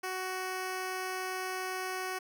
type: tone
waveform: 10% pulse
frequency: 372.5 Hz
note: F#4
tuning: 12 cents sharp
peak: -26 dBFS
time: 0.03-2.19 s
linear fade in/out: 10 ms
effects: none